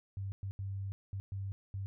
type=tone bursts at uneven times; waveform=sine; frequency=97.8 Hz; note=G2; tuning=4 cents flat; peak=-36 dBFS; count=6; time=0.17-0.32 / 0.43-0.51 / 0.59-0.92 / 1.13-1.2 / 1.32-1.52 / 1.74-1.86 s; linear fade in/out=0 ms; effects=none